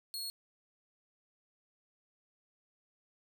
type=tone; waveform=sawtooth; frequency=4319 Hz; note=C#8; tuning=46 cents flat; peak=-35 dBFS; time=0.14-0.3 s; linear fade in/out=0 ms; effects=none